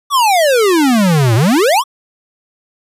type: exponential two-way sweep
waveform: square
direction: down then up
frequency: 1184 to 107.6 to 1184 Hz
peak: -9 dBFS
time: 0.1-1.84 s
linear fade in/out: 50 ms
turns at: 1.35 s
effects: resampled to 32000 Hz